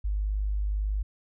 sine tone, 50.9 Hz, G#1, 34 cents flat, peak -25 dBFS, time 0.04-1.03 s, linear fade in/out 10 ms, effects none

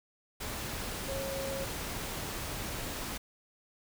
sine tone in noise, 543 Hz, C#5, 36 cents flat, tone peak -36 dBFS, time 1.08-1.65 s, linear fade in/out 10 ms, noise pink, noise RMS -38 dBFS, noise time 0.4-3.18 s, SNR -1 dB, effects none

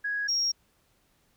sine tone pair in turn, 1661.2 / 5588 Hz, G#6 / F8, 0 / 0 cents, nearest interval octave + major sixth, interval 2100 cents, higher second, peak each -27 / -23 dBFS, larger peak second, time 0.04-0.28 / 0.28-0.52 s, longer neither, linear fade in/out 10 ms, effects tanh soft clip ceiling -19 dBFS + pink hiss -68 dBFS RMS until 1.36 s

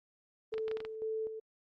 sine tone with tremolo, 440 Hz, A4, in tune, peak -33 dBFS, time 0.52-1.4 s, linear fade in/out 10 ms, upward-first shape square, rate 2 Hz, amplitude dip 55%
clicks, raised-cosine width 0.3 ms, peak -28 dBFS, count 7, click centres 0.54 / 0.581 / 0.681 / 0.714 / 0.771 / 0.804 / 0.85 s
effects Opus 24 kbps

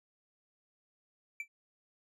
triangle tone with exponential decay, 2330 Hz, D7, 14 cents flat, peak -31 dBFS, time 1.4-1.48 s, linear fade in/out 2 ms, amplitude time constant 16 ms, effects resampled to 32000 Hz

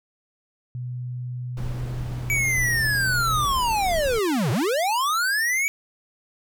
sine tone, 124 Hz, B2, 7 cents sharp, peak -28 dBFS, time 0.75-3.45 s, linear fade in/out 0 ms
brown noise, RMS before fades -32 dBFS, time 1.57-4.19 s, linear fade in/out 2 ms
square linear two-way sweep, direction down then up, 2298 to 105.7 to 2298 Hz, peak -21 dBFS, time 2.3-5.68 s, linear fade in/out 0 ms, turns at 4.51 s
effects none

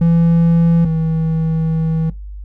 triangle tone pair in turn, 167.7 / 160.99 Hz, E3 / E3, +30 / -41 cents, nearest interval minor second, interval 71 cents, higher first, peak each -7 / -12 dBFS, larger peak first, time 0.01-0.85 / 0.85-2.1 s, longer second, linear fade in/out 5 ms, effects noise-tail reverb RT60 0.2 s tail -20 dB re dry + added 50 Hz sine -27 dBFS peak until 2.44 s

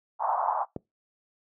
pink band-pass noise, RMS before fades -27 dBFS, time 0.19-0.66 s, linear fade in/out 50 ms, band 720 to 1100 Hz, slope 48 dB/octave
click, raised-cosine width 2 ms, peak -19 dBFS, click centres 0.763 s
effects noise-tail reverb RT60 0.2 s tail -24 dB re dry + high-pass 100 Hz 12 dB/octave

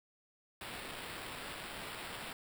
blue noise with sample-and-hold, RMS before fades -45 dBFS, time 0.61-2.33 s, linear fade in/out 2 ms, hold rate 6300 Hz, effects none

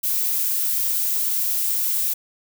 violet noise, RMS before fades -22 dBFS, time 0.03-2.14 s, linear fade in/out 10 ms, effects none

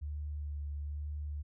sine tone with vibrato, 73.42 Hz, D2, in tune, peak -36 dBFS, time 0.01-1.43 s, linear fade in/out 20 ms, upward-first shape sine, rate 1.1 Hz, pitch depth 19 cents each way, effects none

